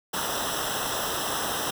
pink noise with comb filter, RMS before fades -29 dBFS, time 0.13-1.71 s, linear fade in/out 10 ms, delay 0.44 ms, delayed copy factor -0.9, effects none

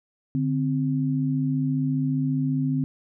sine tone pair together, 146.83 / 261.6 Hz, D3 / C4, 0 / 0 cents, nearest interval minor seventh, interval 1000 cents, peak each -24 dBFS, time 0.35-2.84 s, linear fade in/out 0 ms, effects none

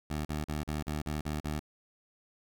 15% pulse tone bursts, 75.6 Hz, D#2, 49 cents flat, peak -26 dBFS, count 8, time 0.1-1.594 s, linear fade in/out 5 ms, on 150 ms, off 42 ms, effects none

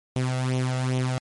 sawtooth tone with flanger, 128.2 Hz, C3, 35 cents flat, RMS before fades -25 dBFS, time 0.16-1.18 s, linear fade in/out 0 ms, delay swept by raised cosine 0.31 to 1.51 ms, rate 2.5 Hz, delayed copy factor +0.65, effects MP3 48 kbps

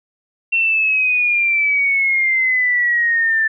sine exponential sweep, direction down, 2720 to 1765 Hz, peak -13 dBFS, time 0.52-3.48 s, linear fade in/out 10 ms, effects none

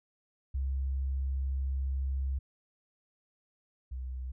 sine tone pair in turn, 67 / 63.84 Hz, C2 / C2, +42 / -42 cents, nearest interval minor second, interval 84 cents, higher first, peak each -29 / -35 dBFS, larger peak first, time 0.54-2.39 / 3.91-4.32 s, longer first, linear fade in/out 10 ms, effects none

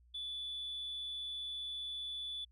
sine tone, 3465 Hz, A7, 27 cents flat, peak -38 dBFS, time 0.14-2.45 s, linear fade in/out 10 ms, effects tanh soft clip ceiling -36 dBFS + added 60 Hz sine -62 dBFS peak until 2.51 s

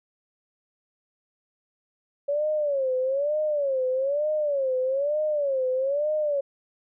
sine tone with vibrato, 560 Hz, C#5, 18 cents sharp, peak -22 dBFS, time 2.28-6.41 s, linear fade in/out 10 ms, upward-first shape sine, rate 1.1 Hz, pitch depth 160 cents each way, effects none

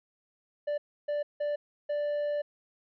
triangle tone bursts at uneven times, 587 Hz, D5, 1 cent flat, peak -26 dBFS, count 4, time 0.67-0.78 / 1.08-1.23 / 1.4-1.56 / 1.89-2.42 s, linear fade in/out 10 ms, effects resampled to 11025 Hz

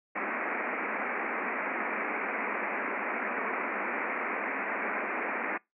white band-pass noise, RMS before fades -33 dBFS, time 0.15-5.58 s, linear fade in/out 10 ms, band 200 to 2400 Hz, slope 96 dB/octave, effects noise-tail reverb RT60 0.2 s tail -25 dB re dry

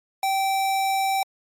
square tone, 776 Hz, G5, 18 cents flat, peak -21 dBFS, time 0.23-1.23 s, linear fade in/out 2 ms, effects MP3 64 kbps

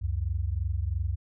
sine tone pair together, 68.13 / 91.1 Hz, C#2 / F#2, -29 / -26 cents, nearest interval perfect fourth, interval 503 cents, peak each -29 / -29 dBFS, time 0.01-1.16 s, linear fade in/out 20 ms, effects none

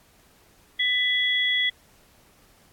sine tone pair together, 1989 / 3355 Hz, B6 / G#7, +12 / +17 cents, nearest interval major sixth, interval 905 cents, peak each -23 dBFS, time 0.79-1.7 s, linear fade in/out 10 ms, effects pink hiss -58 dBFS RMS until 2.72 s + AAC 64 kbps

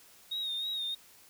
triangle tone with vibrato, 3729 Hz, A#7, in tune, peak -30 dBFS, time 0.31-0.95 s, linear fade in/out 10 ms, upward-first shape sine, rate 3.2 Hz, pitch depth 49 cents each way, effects tanh soft clip ceiling -28 dBFS + white hiss -58 dBFS RMS until 1.29 s

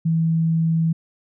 sine tone, 163.2 Hz, E3, 17 cents flat, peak -16 dBFS, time 0.05-0.93 s, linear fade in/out 10 ms, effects none

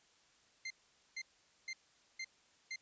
sawtooth tone bursts, 2088 Hz, C7, 4 cents flat, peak -37 dBFS, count 5, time 0.65-2.76 s, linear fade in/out 5 ms, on 54 ms, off 460 ms, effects white hiss -69 dBFS RMS until 2.81 s + resampled to 16000 Hz

